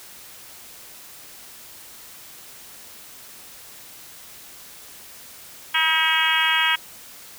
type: harmonic tone with a mistuned harmonic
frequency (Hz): 319.9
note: D#4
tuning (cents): +48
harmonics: 3 / 4 / 5 / 6 / 7 / 8 / 9 / 10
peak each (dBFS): -26 / -28 / -24 / -26 / -25 / -27 / -25 / -24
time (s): 5.74-6.76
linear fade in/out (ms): 10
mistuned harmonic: 10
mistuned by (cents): +29
effects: white hiss -43 dBFS RMS until 7.38 s